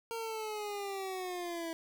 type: linear sweep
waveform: 25% pulse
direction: down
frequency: 461.2 to 326.2 Hz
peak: -33 dBFS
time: 0.11-1.73 s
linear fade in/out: 0 ms
effects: 10-bit